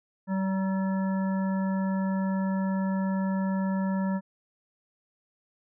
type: harmonic tone with a mistuned harmonic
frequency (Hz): 191.6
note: G3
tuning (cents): -39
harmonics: 1 / 3 / 5 / 7 / 9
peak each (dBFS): -25 / -37 / -37 / -46 / -44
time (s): 0.27-4.21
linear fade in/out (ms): 50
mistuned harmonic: 5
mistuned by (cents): -20
effects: none